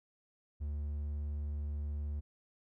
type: tone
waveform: triangle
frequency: 73.42 Hz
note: D2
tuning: in tune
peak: -33 dBFS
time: 0.6-2.21 s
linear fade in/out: 20 ms
effects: none